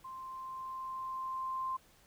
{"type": "tone with level ramp", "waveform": "sine", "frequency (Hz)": 1046.5, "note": "C6", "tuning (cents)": 0, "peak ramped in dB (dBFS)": [-43, -33], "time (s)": [0.04, 1.77], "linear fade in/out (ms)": 10, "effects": ["pink hiss -64 dBFS RMS until 2.06 s"]}